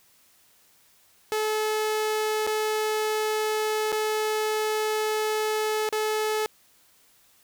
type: tone with dropouts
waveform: sawtooth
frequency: 430.9 Hz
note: A4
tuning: 36 cents flat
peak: -20 dBFS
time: 1.32-6.46 s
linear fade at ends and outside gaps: 0 ms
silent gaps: 2.466-2.473 / 3.92-3.926 / 5.89-5.926 s
effects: white hiss -60 dBFS RMS until 7.43 s